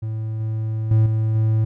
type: tone with level steps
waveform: triangle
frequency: 110 Hz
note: A2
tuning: in tune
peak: -21 / -19 / -10 / -15 / -13 dBFS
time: 0.02-1.65 s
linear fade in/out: 10 ms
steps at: 0.4 / 0.91 / 1.06 / 1.35 s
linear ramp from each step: 2 ms
effects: none